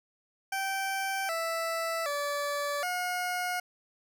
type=tone with pitch steps; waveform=20% pulse; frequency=777 / 660 / 577 / 720 Hz; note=G5 / E5 / D5 / F#5; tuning=-16 / +2 / -31 / -47 cents; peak=-25 dBFS; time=0.52-3.6 s; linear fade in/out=5 ms; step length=770 ms; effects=none